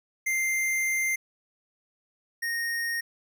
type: tone pair in turn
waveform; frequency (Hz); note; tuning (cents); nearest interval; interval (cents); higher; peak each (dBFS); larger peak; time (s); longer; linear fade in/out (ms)
square; 2093 / 1857.7; C7 / A#6; 0 / -6; major second; 206; first; -25 / -28; first; 0.26-1.16 / 2.42-3.01; first; 10
effects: none